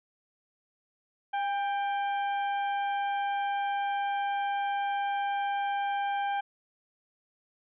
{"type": "harmonic tone with a mistuned harmonic", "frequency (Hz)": 787, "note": "G5", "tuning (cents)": 7, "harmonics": [1, 2, 3, 4], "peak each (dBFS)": [-28, -37, -44, -46], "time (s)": [1.33, 6.41], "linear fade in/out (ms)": 10, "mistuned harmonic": 1, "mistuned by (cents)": 37, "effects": []}